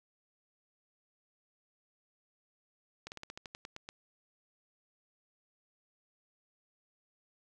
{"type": "slowing click train", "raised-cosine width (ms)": 0.2, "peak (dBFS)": -26, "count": 11, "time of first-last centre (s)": [3.07, 3.889], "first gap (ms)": 49, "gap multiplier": 1.11, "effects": []}